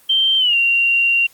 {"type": "tone with pitch glide", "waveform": "sine", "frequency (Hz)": [3136, 2762], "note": ["G7", "F7"], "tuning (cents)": [0, -20], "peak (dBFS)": -12, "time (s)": [0.09, 1.27], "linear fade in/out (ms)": 10, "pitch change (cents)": -220, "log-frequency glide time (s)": [0.38, 0.56], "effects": ["white hiss -50 dBFS RMS until 1.33 s", "Opus 24 kbps"]}